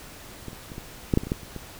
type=clicks; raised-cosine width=3 ms; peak=-22 / -29 / -26 / -22 / -7 / -6 / -20 / -21 / -11 / -29 / -22 dBFS; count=11; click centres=0.483 / 0.531 / 0.718 / 0.781 / 1.138 / 1.174 / 1.235 / 1.27 / 1.319 / 1.433 / 1.563 s; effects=pink hiss -44 dBFS RMS until 1.79 s